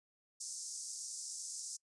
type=band-pass noise; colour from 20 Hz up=pink; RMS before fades=-45 dBFS; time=0.4-1.77 s; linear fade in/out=10 ms; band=5300 to 9300 Hz; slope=48 dB/octave; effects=noise-tail reverb RT60 0.1 s tail -25 dB re dry + resampled to 24000 Hz